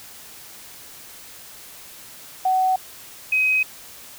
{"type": "tone pair in turn", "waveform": "sine", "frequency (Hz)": [750, 2527], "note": ["F#5", "D#7"], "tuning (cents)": [23, 26], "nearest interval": "octave + major sixth", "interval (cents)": 2103, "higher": "second", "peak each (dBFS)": -16, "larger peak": "neither", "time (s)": [[2.45, 2.76], [3.32, 3.63]], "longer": "neither", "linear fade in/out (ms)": 5, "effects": ["white hiss -42 dBFS RMS until 4.18 s"]}